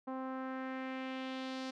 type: tone with low-pass filter sweep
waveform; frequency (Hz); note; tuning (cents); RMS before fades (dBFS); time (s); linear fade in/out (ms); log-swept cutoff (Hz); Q
sawtooth; 261.6; C4; 0; -41; 0.07-1.71; 10; 1000 to 5000; 1.8
effects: none

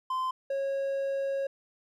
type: tone pair in turn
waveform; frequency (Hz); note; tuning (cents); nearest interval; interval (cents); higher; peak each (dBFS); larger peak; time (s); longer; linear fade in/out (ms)
triangle; 1034 / 547.7; C6 / C#5; -21 / -21; major seventh; 1100; first; -26; neither; 0.1-0.31 / 0.5-1.47; second; 5
effects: none

